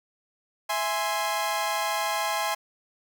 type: chord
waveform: sawtooth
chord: E augmented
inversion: none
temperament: equal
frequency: 659.3 / 830.6 / 1046.5 Hz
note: E5 / G#5 / B#5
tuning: 0 / 0 / 0 cents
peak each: -28 / -25 / -26 dBFS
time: 0.69-2.55 s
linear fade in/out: 10 ms
effects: none